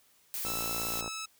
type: noise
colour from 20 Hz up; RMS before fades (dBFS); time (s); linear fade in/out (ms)
blue; -36; 0.34-1.01; 0
type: click train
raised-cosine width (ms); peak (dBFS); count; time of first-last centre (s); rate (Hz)
1; -25; 37; 0.45-1.078; 57.3
type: tone with pitch glide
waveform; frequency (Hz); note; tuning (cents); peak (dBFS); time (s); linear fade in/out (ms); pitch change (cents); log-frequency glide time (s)
10% pulse; 1318.5 to 1301.9; E6 to E6; 0 to -22; -28; 0.45-1.26; 10; -22; 0.89-1.06
effects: white hiss -65 dBFS RMS until 1.39 s